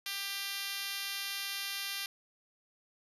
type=tone with high-pass filter; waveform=5% pulse; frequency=395.8 Hz; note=G4; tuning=17 cents sharp; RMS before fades=-38 dBFS; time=0.06-2.06 s; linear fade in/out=2 ms; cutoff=1900 Hz; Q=0.57; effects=resampled to 32000 Hz